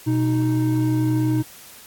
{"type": "tone pair together", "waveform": "triangle", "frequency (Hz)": [123.46, 311.1], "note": ["B2", "D#4"], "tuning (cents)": [0, 0], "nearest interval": "octave + major third", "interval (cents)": 1600, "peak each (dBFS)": -18, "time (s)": [0.06, 1.43], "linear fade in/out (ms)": 20, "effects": ["white hiss -44 dBFS RMS until 1.86 s", "AAC 64 kbps"]}